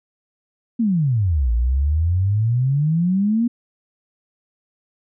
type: exponential two-way sweep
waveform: sine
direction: down then up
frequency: 242.4 to 56.1 to 242.4 Hz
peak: -15 dBFS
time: 0.79-3.48 s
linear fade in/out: 10 ms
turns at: 1.52 s
effects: none